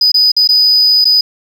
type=tone with dropouts; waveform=sine; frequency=4978 Hz; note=D#8; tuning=in tune; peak=-4 dBFS; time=0.01-1.21 s; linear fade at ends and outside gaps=5 ms; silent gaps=0.118-0.142 / 0.318-0.365 / 0.475-0.489 / 1.044-1.053 s; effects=tanh soft clip ceiling -4 dBFS + 7-bit